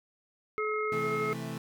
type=harmonic tone; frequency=428.1 Hz; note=A4; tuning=47 cents flat; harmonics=1 / 3 / 5; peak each=-31 / -33 / -36 dBFS; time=0.58-1.33 s; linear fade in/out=0 ms
type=chord; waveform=30% pulse; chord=A minor; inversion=first; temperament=equal; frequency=130.81 / 164.81 / 220 Hz; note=C3 / E3 / A3; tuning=0 / 0 / 0 cents; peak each=-37 dBFS; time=0.92-1.58 s; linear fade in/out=2 ms
effects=none